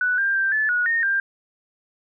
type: tone with pitch steps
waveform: sine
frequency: 1484 / 1592 / 1574 / 1736 / 1457 / 1841 / 1590 Hz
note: F#6 / G6 / G6 / A6 / F#6 / A#6 / G6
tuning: +5 / +26 / +7 / -24 / -27 / -22 / +24 cents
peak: -18 dBFS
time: 0.01-1.2 s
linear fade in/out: 2 ms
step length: 170 ms
effects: none